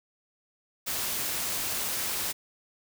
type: noise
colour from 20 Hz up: white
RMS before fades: -31 dBFS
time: 0.86-2.33 s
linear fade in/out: 20 ms
effects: none